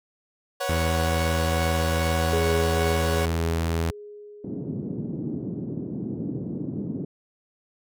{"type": "chord", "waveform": "sawtooth", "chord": "B suspended second", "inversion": "none", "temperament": "equal with one note detuned", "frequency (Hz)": [487.1, 554.4, 740], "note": ["B4", "C#5", "F#5"], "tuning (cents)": [-24, 0, 0], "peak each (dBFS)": [-30, -24, -27], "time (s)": [0.6, 3.26], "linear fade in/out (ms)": 10}
{"type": "tone", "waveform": "sawtooth", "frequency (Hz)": 82.41, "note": "E2", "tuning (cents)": 0, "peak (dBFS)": -19, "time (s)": [0.69, 3.91], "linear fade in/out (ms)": 5}
{"type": "tone with exponential decay", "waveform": "sine", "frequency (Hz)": 415.3, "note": "G#4", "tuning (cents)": 0, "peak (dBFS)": -22, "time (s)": [2.33, 6.52], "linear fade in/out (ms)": 1, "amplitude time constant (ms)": 910}
{"type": "band-pass noise", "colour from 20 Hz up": "white", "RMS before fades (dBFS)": -31, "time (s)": [4.44, 7.05], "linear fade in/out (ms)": 5, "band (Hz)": [120, 300], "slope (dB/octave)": 24}
{"effects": []}